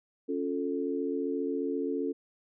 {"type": "chord", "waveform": "sine", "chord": "Db augmented", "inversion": "none", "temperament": "equal with one note detuned", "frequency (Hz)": [277.2, 351.9, 440], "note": ["Db4", "F4", "A4"], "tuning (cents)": [0, 13, 0], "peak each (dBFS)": [-32, -35, -33], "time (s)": [0.28, 2.13], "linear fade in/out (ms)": 20, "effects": []}